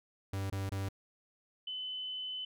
45% pulse tone bursts, 97.5 Hz, G2, 9 cents flat, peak -34 dBFS, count 3, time 0.33-0.888 s, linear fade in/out 5 ms, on 170 ms, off 24 ms
sine tone, 3024 Hz, F#7, 37 cents sharp, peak -37 dBFS, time 1.67-2.45 s, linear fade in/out 5 ms
effects none

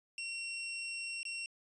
sawtooth tone with dropouts, 2732 Hz, F7, 39 cents flat, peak -35 dBFS, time 0.18-1.46 s, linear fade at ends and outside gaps 1 ms, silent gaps 1.231-1.252 s, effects resampled to 22050 Hz

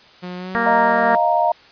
sawtooth tone with pitch glide, 179.8 to 191.59 Hz, F#3 to G3, -49 to -39 cents, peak -24 dBFS, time 0.22-1.17 s, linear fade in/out 20 ms, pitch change +110 cents, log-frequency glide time 0.37-0.61 s
harmonic tone, 232.5 Hz, A#3, 4 cents flat, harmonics 1 / 2 / 3 / 4 / 5 / 6 / 7 / 8, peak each -25 / -25 / -25 / -25 / -25 / -25 / -25 / -25 dBFS, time 0.55-1.15 s, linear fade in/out 0 ms
sine chord, Eb suspended second, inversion none, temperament equal, 622.3 / 698.5 / 932.3 Hz, Eb5 / F5 / Bb5, 0 / 0 / 0 cents, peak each -20 / -17 / -18 dBFS, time 0.66-1.52 s, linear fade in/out 5 ms
effects white hiss -47 dBFS RMS until 1.71 s + resampled to 11025 Hz

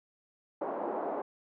white band-pass noise, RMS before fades -35 dBFS, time 0.61-1.22 s, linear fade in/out 5 ms, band 280 to 850 Hz, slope 24 dB/octave, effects none

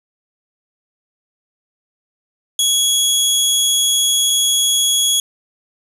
20% pulse tone pair in turn, 3341 / 3341 Hz, G#7 / G#7, +10 / +10 cents, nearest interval unison, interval 0 cents, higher neither, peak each -7 dBFS, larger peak neither, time 2.59-4.3 / 4.3-5.2 s, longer first, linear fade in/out 2 ms, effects none

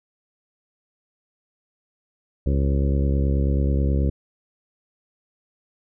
harmonic tone with a mistuned harmonic, 69.3 Hz, C#2, in tune, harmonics 1 / 2 / 3 / 4 / 5 / 6 / 7 / 8, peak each -19 / -25 / -29 / -31 / -33 / -35 / -36 / -37 dBFS, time 2.46-4.1 s, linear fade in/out 5 ms, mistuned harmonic 8, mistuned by -19 cents, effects none

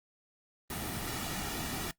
pink noise with comb filter, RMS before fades -37 dBFS, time 0.7-1.91 s, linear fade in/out 2 ms, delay 1.9 ms, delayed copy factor -0.5, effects noise-tail reverb RT60 0.1 s tail -19 dB re dry + Opus 32 kbps

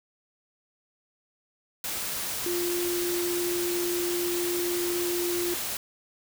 sine tone in noise, 350.2 Hz, F4, 5 cents sharp, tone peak -27 dBFS, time 2.46-5.54 s, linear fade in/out 2 ms, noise white, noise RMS -32 dBFS, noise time 1.84-5.77 s, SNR +2 dB, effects none

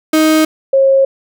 35% pulse / sine tone pair in turn, 313.2 / 540.5 Hz, D#4 / C#5, +11 / -44 cents, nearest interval major sixth, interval 945 cents, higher second, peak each -6 dBFS, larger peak neither, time 0.13-0.45 / 0.73-1.05 s, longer neither, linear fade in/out 5 ms, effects none

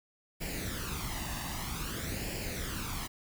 pink noise with flanger, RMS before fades -37 dBFS, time 0.4-3.08 s, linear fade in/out 20 ms, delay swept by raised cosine 0.4 to 1.09 ms, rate 0.52 Hz, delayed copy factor +0.65, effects none

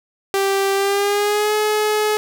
sawtooth tone with pitch glide, 392 to 425 Hz, G4 to G#4, 0 to +40 cents, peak -12 dBFS, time 0.34-2.17 s, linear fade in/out 0 ms, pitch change +140 cents, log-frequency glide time 0.74-1.54 s, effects none

